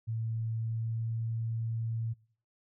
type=tone with pitch glide; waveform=sine; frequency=112.8 to 113.72 Hz; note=A2 to A#2; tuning=+44 to -42 cents; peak=-31 dBFS; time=0.07-2.14 s; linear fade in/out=20 ms; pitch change=+14 cents; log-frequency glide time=0.56-1.05 s; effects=noise-tail reverb RT60 0.5 s tail -23 dB re dry